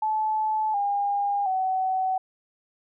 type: tone with pitch steps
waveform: sine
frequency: 866 / 808 / 753.9 Hz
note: A5 / G#5 / F#5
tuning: -28 / -48 / +32 cents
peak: -22 dBFS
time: 0.02-2.18 s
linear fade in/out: 5 ms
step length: 720 ms
effects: none